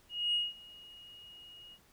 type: tone with ADSR envelope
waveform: sine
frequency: 2878 Hz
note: F#7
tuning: 49 cents flat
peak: -26 dBFS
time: 0.09-1.79 s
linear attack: 250 ms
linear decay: 190 ms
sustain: -24 dB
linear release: 61 ms
effects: tanh soft clip ceiling -23 dBFS + pink hiss -65 dBFS RMS until 1.92 s